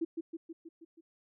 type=tone with echo; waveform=sine; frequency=329.6 Hz; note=E4; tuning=in tune; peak=-29 dBFS; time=0.01-0.05 s; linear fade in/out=10 ms; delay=160 ms; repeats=6; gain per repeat=-4 dB; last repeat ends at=1.01 s; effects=none